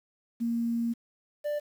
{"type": "tone pair in turn", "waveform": ["sine", "triangle"], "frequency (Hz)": [233.1, 590.3], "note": ["A#3", "D5"], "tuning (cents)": [0, 9], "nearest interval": "octave + major third", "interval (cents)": 1609, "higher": "second", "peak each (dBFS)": -26, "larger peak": "neither", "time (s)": [[0.4, 0.94], [1.44, 1.6]], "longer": "first", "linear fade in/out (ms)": 20, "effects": ["9-bit"]}